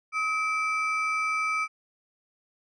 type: ring-modulated tone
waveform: triangle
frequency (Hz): 1800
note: A6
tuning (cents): +39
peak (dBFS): -20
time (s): 0.12-1.68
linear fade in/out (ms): 50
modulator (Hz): 526
effects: resampled to 24000 Hz